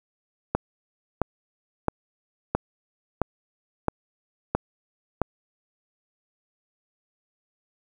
click train, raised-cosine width 1 ms, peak -7 dBFS, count 8, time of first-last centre 0.55-5.217 s, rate 1.5 Hz, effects 8-bit

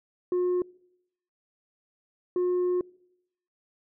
sine tone pair in turn, 359.5 / 359.5 Hz, F#4 / F#4, -50 / -50 cents, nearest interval unison, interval 0 cents, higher neither, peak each -20 dBFS, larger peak neither, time 0.32-0.62 / 2.36-2.81 s, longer second, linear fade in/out 2 ms, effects noise-tail reverb RT60 0.8 s tail -26 dB re dry + tanh soft clip ceiling -22 dBFS

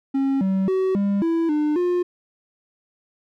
triangle tone with pitch steps, 271.6 / 191.4 / 377.7 / 200.3 / 331.2 / 300.3 / 355.5 Hz, C#4 / G3 / F#4 / G3 / E4 / D4 / F4, -35 / -41 / +36 / +38 / +8 / +39 / +31 cents, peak -16 dBFS, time 0.14-2.03 s, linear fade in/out 10 ms, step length 270 ms, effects none

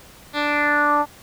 10% pulse tone with low-pass filter sweep, 293.7 Hz, D4, in tune, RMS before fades -19 dBFS, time 0.33-1.06 s, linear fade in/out 50 ms, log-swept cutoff 3500 to 940 Hz, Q 4.1, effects pink hiss -46 dBFS RMS until 1.22 s

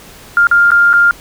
sine tone with dropouts, 1402 Hz, F6, 6 cents sharp, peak -5 dBFS, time 0.37-1.11 s, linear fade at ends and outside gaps 1 ms, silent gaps 0.47-0.513 / 0.706-0.717 / 0.931-0.937 s, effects pink hiss -37 dBFS RMS until 1.2 s

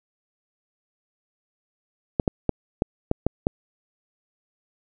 clicks, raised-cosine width 2 ms, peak -6 dBFS, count 7, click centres 2.198 / 2.278 / 2.493 / 2.821 / 3.114 / 3.266 / 3.469 s, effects none

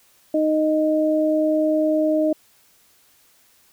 sine tone pair together, 310 / 620 Hz, D#4 / D#5, -6 / -6 cents, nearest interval octave, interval 1200 cents, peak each -19 dBFS, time 0.34-2.33 s, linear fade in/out 5 ms, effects white hiss -57 dBFS RMS until 3.72 s

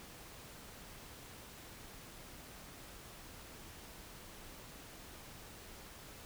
silence, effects pink hiss -53 dBFS RMS until 6.25 s

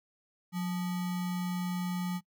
sine tone with sample-and-hold, 180 Hz, F#3, 47 cents flat, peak -30 dBFS, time 0.52-2.21 s, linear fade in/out 50 ms, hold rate 1050 Hz, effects noise-tail reverb RT60 0.1 s tail -24 dB re dry

